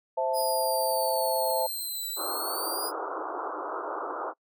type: chord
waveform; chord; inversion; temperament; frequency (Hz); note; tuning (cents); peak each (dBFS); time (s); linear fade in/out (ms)
sine; A minor; first; equal; 523.3 / 659.3 / 880; C5 / E5 / A5; 0 / 0 / 0; -29; 0.17-1.67; 10
type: exponential two-way sweep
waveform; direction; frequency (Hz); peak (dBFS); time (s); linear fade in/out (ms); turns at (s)
5% pulse; down then up; 5000 to 3951 to 5000; -25; 0.33-2.92; 50; 2.1
type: band-pass noise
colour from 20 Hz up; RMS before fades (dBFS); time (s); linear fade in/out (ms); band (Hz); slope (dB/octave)
white; -34; 2.16-4.34; 50; 300 to 1400; 96
effects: noise-tail reverb RT60 0.1 s tail -26 dB re dry